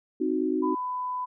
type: chord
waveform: sine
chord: C diminished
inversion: none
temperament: equal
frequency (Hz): 261.6 / 311.1 / 370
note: C4 / Eb4 / Gb4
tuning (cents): 0 / 0 / 0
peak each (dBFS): -29 / -27 / -28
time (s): 0.2-0.75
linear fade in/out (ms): 10
type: tone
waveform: sine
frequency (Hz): 1000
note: B5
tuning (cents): +21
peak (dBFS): -28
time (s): 0.62-1.26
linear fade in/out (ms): 20
effects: none